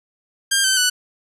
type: tone with pitch steps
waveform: 10% pulse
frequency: 1600 / 1541.9 / 1486 Hz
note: G6 / G6 / F#6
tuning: +35 / -29 / +7 cents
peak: -6 dBFS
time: 0.51-0.9 s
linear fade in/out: 10 ms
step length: 130 ms
effects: resampled to 32000 Hz